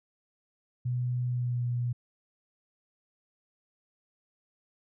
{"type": "tone with pitch glide", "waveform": "sine", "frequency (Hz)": [123.8, 121.53], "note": ["B2", "B2"], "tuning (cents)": [5, -27], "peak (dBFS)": -27, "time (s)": [0.85, 1.93], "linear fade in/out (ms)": 10, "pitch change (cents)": -32, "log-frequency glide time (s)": [1.27, 1.64], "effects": []}